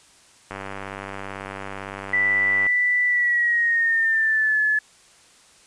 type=click train; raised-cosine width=0.5 ms; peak=-17 dBFS; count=212; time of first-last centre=0.51-2.665 s; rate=97.9 Hz
type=tone with pitch glide; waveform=sine; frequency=1975.5 to 1719.8 Hz; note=B6 to A6; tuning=0 to -40 cents; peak=-17 dBFS; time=2.13-4.79 s; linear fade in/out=5 ms; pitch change=-240 cents; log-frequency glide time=3.06-4.6 s
effects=white hiss -53 dBFS RMS until 5.66 s + resampled to 22050 Hz